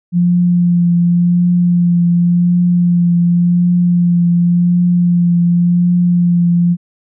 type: tone with vibrato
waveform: sine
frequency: 174.61 Hz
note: F3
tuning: in tune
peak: -8 dBFS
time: 0.12-6.77 s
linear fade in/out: 50 ms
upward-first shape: triangle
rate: 0.9 Hz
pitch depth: 20 cents each way
effects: none

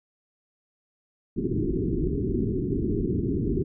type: low-pass noise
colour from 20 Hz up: white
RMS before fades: -26 dBFS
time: 1.36-3.64 s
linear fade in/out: 20 ms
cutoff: 410 Hz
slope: 96 dB/octave
effects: none

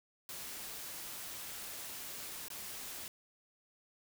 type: noise with dropouts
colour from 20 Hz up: white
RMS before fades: -45 dBFS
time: 0.29-3.08 s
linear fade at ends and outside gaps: 1 ms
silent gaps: 2.483-2.502 s
effects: none

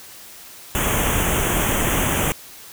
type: band-stop noise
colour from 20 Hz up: pink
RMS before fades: -20 dBFS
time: 0.75-2.32 s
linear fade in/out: 0 ms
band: 3400 to 6000 Hz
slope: 96 dB/octave
effects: white hiss -41 dBFS RMS until 2.72 s

